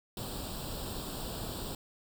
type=noise with comb filter; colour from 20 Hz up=pink; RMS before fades=-39 dBFS; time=0.17-1.75 s; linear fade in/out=2 ms; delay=0.24 ms; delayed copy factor=+0.8; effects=none